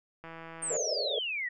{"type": "click train", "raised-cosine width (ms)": 0.5, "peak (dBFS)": -30, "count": 87, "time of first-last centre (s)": [0.24, 0.764], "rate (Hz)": 164}
{"type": "exponential sweep", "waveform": "sine", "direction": "down", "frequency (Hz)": [8870, 1864.7], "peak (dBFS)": -31, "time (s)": [0.62, 1.49], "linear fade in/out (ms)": 10}
{"type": "band-pass noise", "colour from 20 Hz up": "white", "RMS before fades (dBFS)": -34, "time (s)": [0.7, 1.19], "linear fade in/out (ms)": 5, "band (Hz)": [420, 660], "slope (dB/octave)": 96}
{"effects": []}